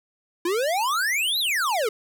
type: exponential two-way sweep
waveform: square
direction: up then down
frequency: 329.6 to 4168 to 405.6 Hz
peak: -22 dBFS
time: 0.45-1.89 s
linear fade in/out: 5 ms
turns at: 1.39 s
effects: none